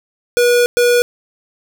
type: tone bursts at uneven times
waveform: square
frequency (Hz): 484.1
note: B4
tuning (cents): -35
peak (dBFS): -10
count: 2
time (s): 0.37-0.66 / 0.77-1.02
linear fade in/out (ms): 0
effects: none